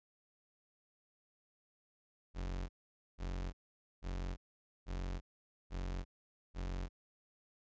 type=tone bursts; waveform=40% pulse; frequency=45.43 Hz; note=F#1; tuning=31 cents flat; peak=-37 dBFS; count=6; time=2.34-6.89 s; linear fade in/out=50 ms; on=350 ms; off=490 ms; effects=resampled to 16000 Hz